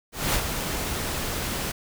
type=noise with ADSR envelope; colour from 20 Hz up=pink; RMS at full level=-22 dBFS; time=0.12-1.72 s; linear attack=220 ms; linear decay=69 ms; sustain=-7 dB; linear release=10 ms; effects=none